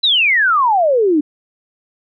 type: exponential sweep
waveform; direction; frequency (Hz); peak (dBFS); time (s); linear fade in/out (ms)
sine; down; 4041 to 284.1; -10; 0.03-1.21; 10
effects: none